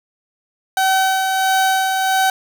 30% pulse tone with tremolo, 763 Hz, G5, 47 cents flat, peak -10 dBFS, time 0.77-2.3 s, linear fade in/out 2 ms, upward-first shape sine, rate 1.5 Hz, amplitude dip 35%, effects none

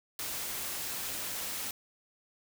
white noise, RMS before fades -37 dBFS, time 0.19-1.71 s, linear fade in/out 2 ms, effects none

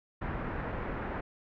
pink low-pass noise, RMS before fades -36 dBFS, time 0.21-1.21 s, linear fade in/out 10 ms, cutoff 1900 Hz, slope 24 dB/octave, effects none

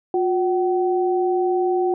sine tone pair together, 359.3 / 759.3 Hz, F4 / F#5, +49 / +45 cents, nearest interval octave + minor second, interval 1296 cents, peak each -18 / -23 dBFS, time 0.14-1.94 s, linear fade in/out 2 ms, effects none

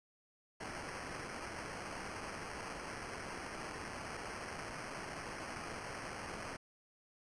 blue noise with sample-and-hold, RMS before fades -45 dBFS, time 0.6-6.57 s, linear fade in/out 10 ms, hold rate 3675 Hz, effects resampled to 22050 Hz

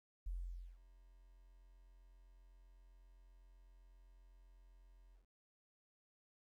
sine tone with ADSR envelope, 43.89 Hz, F1, 9 cents sharp, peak -39 dBFS, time 0.26-5.27 s, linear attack 9 ms, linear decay 500 ms, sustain -22 dB, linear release 120 ms, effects 13-bit

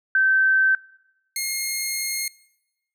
sine / 10% pulse tone pair in turn, 1547 / 2142 Hz, G6 / C7, -23 / +40 cents, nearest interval tritone, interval 563 cents, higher second, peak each -15 dBFS, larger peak neither, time 0.15-0.75 / 1.36-2.28 s, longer second, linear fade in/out 2 ms, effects noise-tail reverb RT60 1.0 s tail -24 dB re dry

